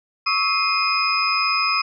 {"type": "tone cluster", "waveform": "sine", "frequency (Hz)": [1115, 1293, 2106, 2483, 5050], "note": ["C#6", "E6", "C7", "D#7", "D#8"], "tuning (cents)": [10, -34, 11, -4, 25], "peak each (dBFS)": [-24, -24, -31, -22, -23], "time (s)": [0.26, 1.82], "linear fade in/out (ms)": 10, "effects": []}